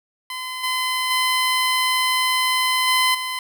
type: tone with level steps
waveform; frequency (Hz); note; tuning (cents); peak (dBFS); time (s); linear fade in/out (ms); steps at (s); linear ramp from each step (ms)
15% pulse; 1023; C6; -39; -21 / -14 / -11 / -9 / -18; 0.3-3.39; 2; 0.63 / 1.1 / 2.87 / 3.14; 10
effects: none